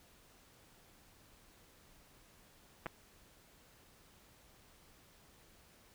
clicks, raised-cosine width 0.5 ms, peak -25 dBFS, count 2, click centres 2.86 / 2.866 s, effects pink hiss -64 dBFS RMS until 5.94 s

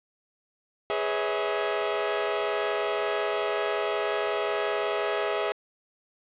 sawtooth chord, C# minor seventh, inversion second, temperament equal with one note detuned, 415.3 / 493.9 / 554.4 / 645.7 Hz, G#4 / B4 / C#5 / E5, 0 / 0 / 0 / -36 cents, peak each -25 / -31 / -30 / -26 dBFS, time 0.9-5.52 s, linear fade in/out 0 ms, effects resampled to 8000 Hz + 8-bit

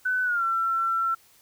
sine tone with pitch glide, 1505 to 1348.6 Hz, F#6 to E6, +29 to +39 cents, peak -22 dBFS, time 0.05-1.15 s, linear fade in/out 10 ms, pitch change -190 cents, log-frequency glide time 0.24-0.44 s, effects white hiss -58 dBFS RMS until 1.41 s

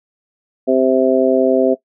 harmonic tone, 130.81 Hz, C3, in tune, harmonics 2 / 3 / 4 / 5, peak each -16 / -16 / -16 / -16 dBFS, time 0.67-1.75 s, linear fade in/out 20 ms, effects noise-tail reverb RT60 0.1 s tail -17 dB re dry

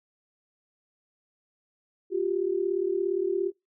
sine tone pair together, 354.7 / 392 Hz, F4 / G4, +27 / 0 cents, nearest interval major second, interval 173 cents, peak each -27 dBFS, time 2.1-3.52 s, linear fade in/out 50 ms, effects noise-tail reverb RT60 0.2 s tail -23 dB re dry

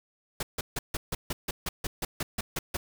pink noise bursts, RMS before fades -31 dBFS, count 14, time 0.4-2.77 s, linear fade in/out 5 ms, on 30 ms, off 150 ms, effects none

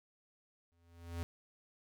square tone with exponential growth, 84.9 Hz, F2, 48 cents flat, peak -36 dBFS, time 0.72-1.23 s, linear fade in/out 0 ms, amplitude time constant 110 ms, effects none

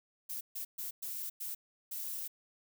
violet noise bursts at uneven times, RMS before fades -40 dBFS, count 6, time 0.29-0.41 / 0.55-0.65 / 0.78-0.91 / 1.02-1.3 / 1.4-1.55 / 1.91-2.28 s, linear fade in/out 10 ms, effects none

